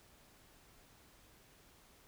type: silence
effects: pink hiss -64 dBFS RMS until 2.07 s